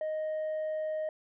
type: tone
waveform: sine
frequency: 622.3 Hz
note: D#5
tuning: in tune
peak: -28 dBFS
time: 0.01-1.09 s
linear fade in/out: 2 ms
effects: tanh soft clip ceiling -30 dBFS